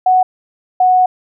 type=tone pair in turn; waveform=sine; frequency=741 / 736.7 Hz; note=F#5 / F#5; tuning=+2 / -8 cents; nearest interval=unison; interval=10 cents; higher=first; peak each=-7 dBFS; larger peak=neither; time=0.06-0.23 / 0.8-1.06 s; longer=second; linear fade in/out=5 ms; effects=none